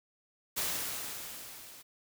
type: noise with level ramp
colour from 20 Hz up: white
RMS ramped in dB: -32 to -52 dBFS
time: 0.56-1.83 s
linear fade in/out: 20 ms
effects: none